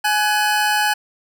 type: tone pair together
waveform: 25% pulse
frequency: 840.7 / 1498 Hz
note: G#5 / F#6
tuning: +21 / +21 cents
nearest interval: minor seventh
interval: 1000 cents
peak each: -13 / -18 dBFS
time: 0.04-0.94 s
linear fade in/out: 10 ms
effects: none